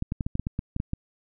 clicks, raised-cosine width 5 ms, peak -15 dBFS, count 11, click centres 0.024 / 0.121 / 0.208 / 0.265 / 0.354 / 0.396 / 0.469 / 0.591 / 0.764 / 0.801 / 0.934 s, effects none

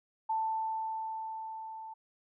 sine tone with level ramp, 885 Hz, A5, 10 cents sharp, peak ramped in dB -28 to -42 dBFS, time 0.29-1.94 s, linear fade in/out 10 ms, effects none

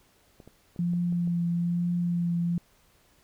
clicks, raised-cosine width 2 ms, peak -34 dBFS, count 6, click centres 0.402 / 0.476 / 0.762 / 0.935 / 1.125 / 1.275 s
sine tone with vibrato, 173 Hz, F3, 16 cents flat, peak -24 dBFS, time 0.79-2.58 s, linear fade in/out 2 ms, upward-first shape triangle, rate 1.1 Hz, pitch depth 19 cents each way
effects pink hiss -63 dBFS RMS until 3.23 s

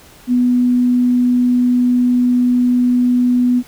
sine tone, 246.9 Hz, B3, in tune, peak -10 dBFS, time 0.27-3.63 s, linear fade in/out 50 ms, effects pink hiss -43 dBFS RMS until 3.67 s

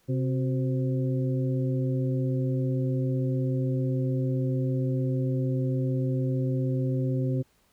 harmonic tone with a mistuned harmonic, 130.81 Hz, C3, in tune, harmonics 1 / 2 / 3 / 4, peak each -25 / -31 / -35 / -37 dBFS, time 0.08-7.43 s, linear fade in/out 20 ms, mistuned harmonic 3, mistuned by -79 cents, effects pink hiss -66 dBFS RMS until 7.72 s

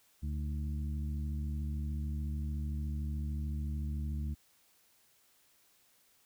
harmonic tone with a mistuned harmonic, 73.6 Hz, D2, 4 cents sharp, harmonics 1 / 2 / 3 / 4, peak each -34 / -42 / -44 / -53 dBFS, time 0.22-4.35 s, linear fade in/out 20 ms, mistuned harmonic 4, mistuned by +98 cents, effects white hiss -68 dBFS RMS until 6.25 s

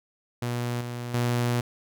sawtooth tone with level steps, 120.8 Hz, B2, 38 cents flat, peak -23 / -28 / -19 dBFS, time 0.42-1.61 s, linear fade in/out 5 ms, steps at 0.81 / 1.14 s, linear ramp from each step 2 ms, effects none

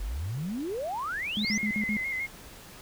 sine exponential sweep, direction up, 41.21 to 6370 Hz, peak -30 dBFS, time 0-1.58 s, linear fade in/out 10 ms
clicks, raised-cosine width 0.2 ms, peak -33 dBFS, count 4, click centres 0.606 / 0.995 / 1.136 / 1.392 s
sine tone bursts, 210.8 Hz, G#3, 26 cents sharp, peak -27 dBFS, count 5, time 1.37-1.968 s, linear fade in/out 0 ms, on 78 ms, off 52 ms
sine tone with vibrato, 2093 Hz, C7, in tune, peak -29 dBFS, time 1.43-2.27 s, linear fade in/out 20 ms, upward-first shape square, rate 6.5 Hz, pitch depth 43 cents each way
effects pink hiss -48 dBFS RMS until 2.81 s

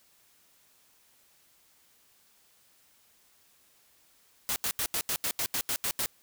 white noise bursts, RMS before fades -30 dBFS, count 11, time 4.49-6.06 s, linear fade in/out 0 ms, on 70 ms, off 80 ms, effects white hiss -64 dBFS RMS until 6.22 s

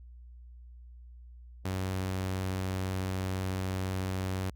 sawtooth tone, 94 Hz, F#2, 28 cents sharp, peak -27 dBFS, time 1.65-4.5 s, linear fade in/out 5 ms, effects added 60 Hz sine -47 dBFS peak until 4.55 s + Opus 48 kbps

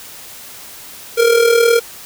square tone with amplitude modulation, 466.4 Hz, A#4, 1 cent sharp, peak -7 dBFS, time 1.17-1.8 s, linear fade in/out 20 ms, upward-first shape sine, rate 39.3 Hz, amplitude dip 60%, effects white hiss -35 dBFS RMS until 2.05 s

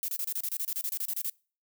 violet noise bursts, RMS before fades -32 dBFS, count 16, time 0.03-1.297 s, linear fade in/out 0 ms, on 52 ms, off 29 ms, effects noise-tail reverb RT60 0.4 s tail -26 dB re dry

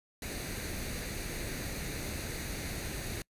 pink noise with comb filter, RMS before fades -38 dBFS, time 0.22-3.22 s, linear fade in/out 2 ms, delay 0.47 ms, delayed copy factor +0.55, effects noise-tail reverb RT60 0.1 s tail -25 dB re dry + resampled to 32000 Hz

